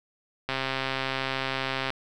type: click train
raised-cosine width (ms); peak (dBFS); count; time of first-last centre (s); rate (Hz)
0.3; -12; 189; 0.49-1.904; 133
effects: none